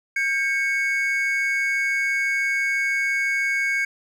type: tone pair together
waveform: triangle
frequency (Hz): 1600 / 2217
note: G6 / C#7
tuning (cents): +35 / 0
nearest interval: tritone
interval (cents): 565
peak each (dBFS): -23 / -20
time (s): 0.16-3.85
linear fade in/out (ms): 5
effects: none